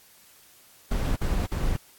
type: noise bursts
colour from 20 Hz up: brown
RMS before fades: -25 dBFS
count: 3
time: 0.91-1.766 s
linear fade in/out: 5 ms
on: 250 ms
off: 53 ms
effects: white hiss -55 dBFS RMS until 1.98 s + AAC 64 kbps